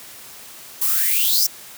violet noise with high-pass filter sweep, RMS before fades -18 dBFS, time 0.81-1.47 s, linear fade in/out 10 ms, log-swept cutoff 960 to 5800 Hz, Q 9.7, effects white hiss -40 dBFS RMS until 1.77 s + high-pass 80 Hz 12 dB/octave

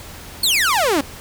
sawtooth exponential sweep, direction down, 4546 to 261.6 Hz, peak -11 dBFS, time 0.43-1.01 s, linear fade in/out 5 ms, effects added 82 Hz sine -43 dBFS peak until 1.2 s + pink hiss -37 dBFS RMS until 1.2 s

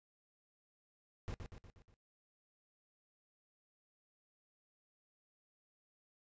brown noise with echo, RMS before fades -42 dBFS, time 1.28-1.34 s, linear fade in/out 0 ms, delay 120 ms, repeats 5, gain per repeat -5 dB, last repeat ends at 1.94 s, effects noise-tail reverb RT60 0.1 s tail -20 dB re dry + resampled to 16000 Hz

